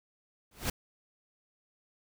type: noise with exponential growth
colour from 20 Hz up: pink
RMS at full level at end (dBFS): -27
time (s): 0.51-0.7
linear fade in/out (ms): 5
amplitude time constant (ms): 40
effects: none